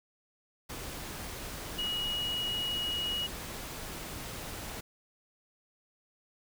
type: tone in noise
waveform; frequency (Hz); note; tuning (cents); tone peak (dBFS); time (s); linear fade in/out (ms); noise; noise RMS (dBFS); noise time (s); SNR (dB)
sine; 2900; F#7; -35; -31; 1.78-3.27; 10; pink; -41; 0.69-4.81; +7
effects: none